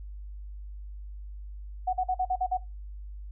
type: tone bursts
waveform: sine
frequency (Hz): 741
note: F#5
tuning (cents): +2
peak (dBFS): -23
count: 7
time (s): 1.87-2.574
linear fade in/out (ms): 10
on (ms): 62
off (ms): 45
effects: noise-tail reverb RT60 0.2 s tail -17 dB re dry + added 50 Hz sine -38 dBFS peak until 3.31 s